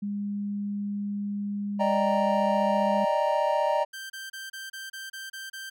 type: tone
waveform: sine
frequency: 203.4 Hz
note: G#3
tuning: 36 cents flat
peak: -28 dBFS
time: 0.02-3.05 s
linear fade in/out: 10 ms
type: chord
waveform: triangle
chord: Eb major seventh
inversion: third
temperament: equal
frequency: 587.3 / 622.3 / 784 / 932.3 Hz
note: D5 / Eb5 / G5 / Bb5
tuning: 0 / 0 / 0 / 0 cents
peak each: -25 / -26 / -29 / -25 dBFS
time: 1.79-3.85 s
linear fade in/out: 20 ms
type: tone bursts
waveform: sawtooth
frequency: 1568 Hz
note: G6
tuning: in tune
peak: -33 dBFS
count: 9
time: 3.93-5.7 s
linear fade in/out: 10 ms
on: 170 ms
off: 30 ms
effects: none